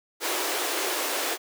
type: high-pass noise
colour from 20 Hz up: pink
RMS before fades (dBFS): -28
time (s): 0.2-1.38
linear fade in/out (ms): 50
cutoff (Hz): 320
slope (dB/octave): 48
effects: none